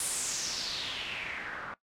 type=noise with low-pass filter sweep; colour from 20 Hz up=white; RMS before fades=-36 dBFS; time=0-1.74 s; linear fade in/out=2 ms; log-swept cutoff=10000 to 1300 Hz; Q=3.8; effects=noise-tail reverb RT60 0.1 s tail -18 dB re dry